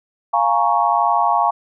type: chord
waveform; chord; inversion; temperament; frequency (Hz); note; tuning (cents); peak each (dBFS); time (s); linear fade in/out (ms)
sine; Bb minor seventh; second; equal; 698.5 / 830.6 / 932.3 / 1108.7; F5 / Ab5 / Bb5 / Db6; 0 / 0 / 0 / 0; -19; 0.33-1.51; 10
effects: none